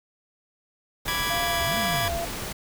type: noise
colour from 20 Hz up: pink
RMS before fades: -33 dBFS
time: 1.05-2.53 s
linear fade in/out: 10 ms
type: chord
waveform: 20% pulse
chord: G# diminished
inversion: first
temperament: equal with one note detuned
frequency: 987.8 / 1167.2 / 1661.2 Hz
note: B5 / D6 / G#6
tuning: 0 / -11 / 0 cents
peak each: -26 / -26 / -24 dBFS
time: 1.08-2.08 s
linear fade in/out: 0 ms
type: tone with vibrato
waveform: sine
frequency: 686 Hz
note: F5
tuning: 31 cents flat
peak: -28 dBFS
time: 1.3-2.25 s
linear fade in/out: 5 ms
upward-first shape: triangle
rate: 2 Hz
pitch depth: 23 cents each way
type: linear two-way sweep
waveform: sine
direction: up then down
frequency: 38.41 to 230 to 38.41 Hz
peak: -31 dBFS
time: 1.59-2.19 s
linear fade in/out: 20 ms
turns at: 1.78 s
effects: none